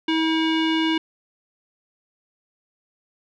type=tone with low-pass filter; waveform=square; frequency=320.9 Hz; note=E4; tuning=46 cents flat; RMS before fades=-21 dBFS; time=0.08-0.98 s; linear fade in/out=5 ms; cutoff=3100 Hz; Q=3.7; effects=none